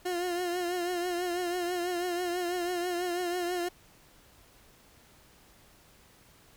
30% pulse tone with vibrato, 354.2 Hz, F4, 24 cents sharp, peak -27 dBFS, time 0.05-3.69 s, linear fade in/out 10 ms, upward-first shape triangle, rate 6.1 Hz, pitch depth 60 cents each way, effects pink hiss -59 dBFS RMS until 6.56 s

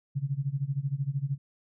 sine tone with tremolo, 138.59 Hz, C#3, in tune, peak -24 dBFS, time 0.15-1.38 s, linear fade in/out 20 ms, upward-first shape sine, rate 13 Hz, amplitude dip 90%, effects none

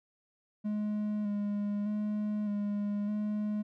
triangle tone with vibrato, 207.7 Hz, G#3, in tune, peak -28 dBFS, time 0.64-3.63 s, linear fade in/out 20 ms, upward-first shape square, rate 0.82 Hz, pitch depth 21 cents each way, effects none

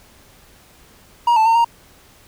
triangle tone with pitch steps, 948 / 880 / 911 / 933 Hz, A#5 / A5 / A#5 / A#5, +29 / 0 / -40 / +1 cents, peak -9 dBFS, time 1.27-1.646 s, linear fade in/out 5 ms, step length 94 ms, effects pink hiss -49 dBFS RMS until 2.27 s

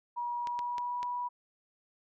sine tone with pitch glide, 960 to 976.8 Hz, B5 to B5, -49 to -19 cents, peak -32 dBFS, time 0.16-1.29 s, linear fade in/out 20 ms, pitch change +30 cents, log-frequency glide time 0.38-1.01 s
clicks, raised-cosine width 0.2 ms, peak -25 dBFS, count 4, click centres 0.472 / 0.591 / 0.782 / 1.03 s
effects none

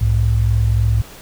sine tone pair together, 63.56 / 106.9 Hz, C2 / A2, -50 / -49 cents, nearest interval major sixth, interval 901 cents, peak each -16 / -14 dBFS, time 0.01-1.02 s, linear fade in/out 5 ms, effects pink hiss -39 dBFS RMS until 1.21 s

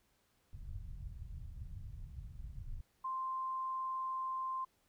pink low-pass noise, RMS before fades -46 dBFS, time 0.53-2.81 s, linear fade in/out 0 ms, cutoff 120 Hz, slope 24 dB/octave
sine tone, 1046.5 Hz, C6, in tune, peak -36 dBFS, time 3.04-4.65 s, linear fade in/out 10 ms
effects pink hiss -75 dBFS RMS until 4.88 s

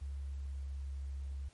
sine tone with pitch glide, 69.3 to 68.58 Hz, C#2 to C#2, 0 to -18 cents, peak -38 dBFS, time 0.01-1.49 s, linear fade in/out 10 ms, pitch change -18 cents, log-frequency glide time 0.26-0.5 s, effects pink hiss -66 dBFS RMS until 1.53 s + MP3 48 kbps

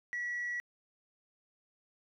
sine tone with amplitude modulation, 1936 Hz, B6, 35 cents flat, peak -31 dBFS, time 0.13-0.6 s, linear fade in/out 0 ms, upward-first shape sine, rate 196 Hz, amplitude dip 30%, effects tanh soft clip ceiling -31 dBFS + 12-bit

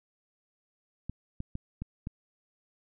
clicks, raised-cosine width 5 ms, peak -23 dBFS, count 5, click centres 1.096 / 1.404 / 1.554 / 1.82 / 2.071 s, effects none

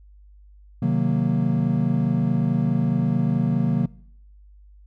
triangle chord, C half-diminished seventh, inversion none, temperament equal, 130.81 / 155.56 / 185 / 233.1 Hz, C3 / Eb3 / Gb3 / Bb3, 0 / 0 / 0 / 0 cents, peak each -22 dBFS, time 0.82-3.86 s, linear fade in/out 5 ms, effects noise-tail reverb RT60 0.7 s tail -23 dB re dry + added 50 Hz sine -46 dBFS peak until 4.86 s

